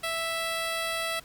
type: tone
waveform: 10% pulse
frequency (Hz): 659.3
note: E5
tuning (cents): 0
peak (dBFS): -20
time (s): 0.03-1.2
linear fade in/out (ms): 10
effects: pink hiss -53 dBFS RMS until 1.24 s + Opus 48 kbps